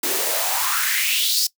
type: noise with high-pass filter sweep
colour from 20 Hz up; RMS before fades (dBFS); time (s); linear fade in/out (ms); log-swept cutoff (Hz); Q
white; -21; 0.03-1.47; 5; 300 to 5300; 4.2
effects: noise-tail reverb RT60 0.1 s tail -20 dB re dry